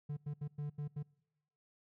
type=tone bursts at uneven times; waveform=triangle; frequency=146.83 Hz; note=D3; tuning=in tune; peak=-35 dBFS; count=6; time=0.09-0.17 / 0.26-0.34 / 0.41-0.48 / 0.58-0.7 / 0.78-0.88 / 0.96-1.03 s; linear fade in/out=10 ms; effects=noise-tail reverb RT60 0.9 s tail -25 dB re dry